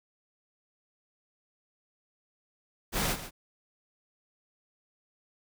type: noise with echo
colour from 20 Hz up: pink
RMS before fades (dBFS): -29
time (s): 2.92-3.17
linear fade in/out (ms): 50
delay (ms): 140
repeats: 1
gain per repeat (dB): -12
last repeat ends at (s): 3.31
effects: none